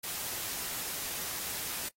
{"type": "noise", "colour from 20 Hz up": "white", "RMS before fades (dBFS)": -37, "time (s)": [0.03, 1.89], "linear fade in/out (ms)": 10, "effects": ["noise-tail reverb RT60 0.1 s tail -23 dB re dry", "AAC 48 kbps"]}